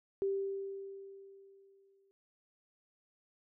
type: tone with exponential decay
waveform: sine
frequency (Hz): 392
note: G4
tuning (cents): 0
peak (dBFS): -29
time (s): 0.22-2.11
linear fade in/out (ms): 0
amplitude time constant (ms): 410
effects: none